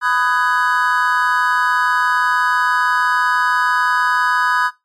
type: chord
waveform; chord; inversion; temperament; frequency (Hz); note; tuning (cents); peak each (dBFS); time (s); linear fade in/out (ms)
triangle; G# minor seventh; first; just; 996.7 / 1245.9 / 1495.1 / 1661.2; B5 / D#6 / F#6 / G#6; +16 / +2 / +18 / 0; -17; 0.01-4.71; 50
effects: noise-tail reverb RT60 0.2 s tail -19 dB re dry + MP3 64 kbps